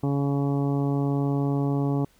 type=harmonic tone; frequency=140.5 Hz; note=C#3; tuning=24 cents sharp; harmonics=1 / 2 / 3 / 4 / 5 / 6 / 7 / 8; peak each=-24 / -26 / -32 / -39 / -38 / -39 / -46 / -43 dBFS; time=0.03-2.05 s; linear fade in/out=5 ms; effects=pink hiss -61 dBFS RMS until 2.19 s